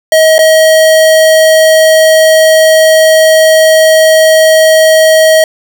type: tone with dropouts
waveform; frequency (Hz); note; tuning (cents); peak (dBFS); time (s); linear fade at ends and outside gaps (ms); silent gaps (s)
square; 635; D#5; +35; -3; 0.12-5.44; 2; 0.382-0.39
effects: none